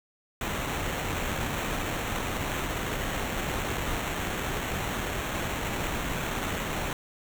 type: noise with sample-and-hold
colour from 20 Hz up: pink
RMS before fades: -31 dBFS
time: 0.41-6.93 s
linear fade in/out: 2 ms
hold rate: 4900 Hz
effects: none

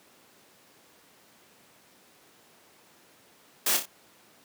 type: noise with echo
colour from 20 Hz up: white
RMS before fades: -25 dBFS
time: 3.66-3.77 s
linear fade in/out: 5 ms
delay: 29 ms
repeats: 3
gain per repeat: -6 dB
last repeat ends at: 3.857 s
effects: pink hiss -58 dBFS RMS until 4.44 s + high-pass 200 Hz 12 dB/octave

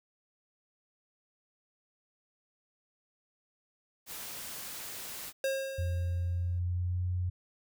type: noise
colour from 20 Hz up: white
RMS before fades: -42 dBFS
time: 4.06-5.33 s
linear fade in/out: 50 ms
type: tone with exponential decay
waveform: square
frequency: 538 Hz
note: C5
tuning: 48 cents sharp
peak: -28 dBFS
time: 5.44-6.59 s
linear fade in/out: 2 ms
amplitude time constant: 250 ms
type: tone with pitch glide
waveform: sine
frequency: 87.31 to 89.92 Hz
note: F2 to F#2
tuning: 0 to -49 cents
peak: -29 dBFS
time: 5.78-7.3 s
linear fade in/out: 10 ms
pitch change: +51 cents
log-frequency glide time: 6.25-7.02 s
effects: none

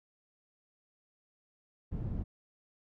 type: low-pass noise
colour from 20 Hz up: white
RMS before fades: -36 dBFS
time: 1.91-2.24 s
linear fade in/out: 20 ms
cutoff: 120 Hz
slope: 12 dB/octave
effects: none

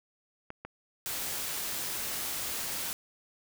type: clicks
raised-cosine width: 0.5 ms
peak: -25 dBFS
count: 2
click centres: 0.504 / 0.65 s
type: noise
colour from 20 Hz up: white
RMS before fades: -35 dBFS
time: 1.06-2.93 s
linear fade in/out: 0 ms
effects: none

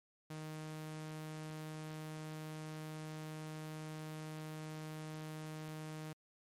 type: tone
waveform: sawtooth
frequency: 155.56 Hz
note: D#3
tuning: in tune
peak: -40 dBFS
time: 0.3-6.13 s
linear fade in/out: 5 ms
effects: MP3 64 kbps

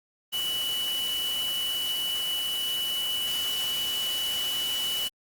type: tone in noise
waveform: sine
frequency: 2960 Hz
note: F#7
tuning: in tune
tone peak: -27 dBFS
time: 0.32-5.09 s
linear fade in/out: 20 ms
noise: white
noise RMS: -35 dBFS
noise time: 0.32-5.09 s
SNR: +5 dB
effects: Opus 24 kbps

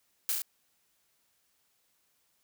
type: noise with echo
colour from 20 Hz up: blue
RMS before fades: -29 dBFS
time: 0.29-0.32 s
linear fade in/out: 0 ms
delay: 33 ms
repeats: 3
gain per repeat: -2 dB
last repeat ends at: 0.419 s
effects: white hiss -73 dBFS RMS until 2.43 s

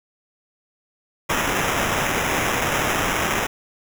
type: noise with sample-and-hold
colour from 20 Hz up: white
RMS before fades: -22 dBFS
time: 1.29-3.47 s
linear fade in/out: 10 ms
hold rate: 4410 Hz
effects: none

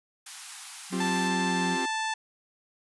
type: high-pass noise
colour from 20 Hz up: white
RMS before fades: -41 dBFS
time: 0.26-1.28 s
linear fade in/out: 5 ms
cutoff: 750 Hz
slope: 96 dB/octave
type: tone with pitch glide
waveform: sine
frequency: 185 to 180.57 Hz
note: F#3 to F#3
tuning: 0 to -42 cents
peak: -29 dBFS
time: 0.9-1.78 s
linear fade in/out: 50 ms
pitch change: -42 cents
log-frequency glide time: 1.37-1.66 s
type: chord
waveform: 45% pulse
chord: C suspended fourth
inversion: none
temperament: equal with one note detuned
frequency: 263.4 / 349.2 / 392 Hz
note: C4 / F4 / G4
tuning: +12 / 0 / 0 cents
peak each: -33 / -36 / -37 dBFS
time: 0.92-1.86 s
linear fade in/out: 10 ms
type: harmonic tone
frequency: 880 Hz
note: A5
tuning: in tune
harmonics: 1 / 2 / 3 / 4 / 5 / 6 / 7 / 8 / 9 / 10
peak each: -30 / -33 / -38 / -39 / -42 / -48 / -43 / -49 / -47 / -48 dBFS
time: 1-2.14 s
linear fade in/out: 5 ms
effects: resampled to 24000 Hz

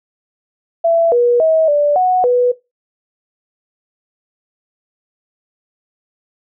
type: tone with pitch steps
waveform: sine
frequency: 668 / 481.9 / 640 / 585 / 736 / 492 Hz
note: E5 / B4 / D#5 / D5 / F#5 / B4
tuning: +23 / -43 / +49 / -7 / -9 / -7 cents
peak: -9 dBFS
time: 0.84-2.52 s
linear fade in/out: 10 ms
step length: 280 ms
effects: noise-tail reverb RT60 0.2 s tail -17 dB re dry

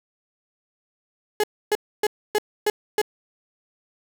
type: tone bursts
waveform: 35% pulse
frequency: 421.6 Hz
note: G#4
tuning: 26 cents sharp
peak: -16 dBFS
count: 6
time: 1.4-3.016 s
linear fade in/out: 2 ms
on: 36 ms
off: 280 ms
effects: 7-bit

